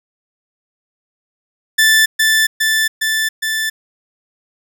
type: tone with echo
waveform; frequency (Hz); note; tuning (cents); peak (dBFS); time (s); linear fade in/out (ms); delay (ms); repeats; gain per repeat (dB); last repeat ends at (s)
sawtooth; 1760; A6; 0; -5; 1.78-2.06; 10; 410; 4; -2; 3.7
effects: none